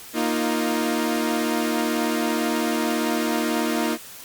sawtooth chord, Bb suspended fourth, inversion none, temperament equal with one note detuned, 234.3 / 311.1 / 349.2 Hz, Bb3 / Eb4 / F4, +9 / 0 / 0 cents, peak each -21 / -21 / -24 dBFS, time 0.13-3.98 s, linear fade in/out 50 ms, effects white hiss -41 dBFS RMS until 4.24 s + Opus 48 kbps

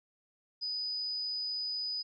sine tone, 4978 Hz, D#8, in tune, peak -33 dBFS, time 0.61-2.03 s, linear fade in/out 20 ms, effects none

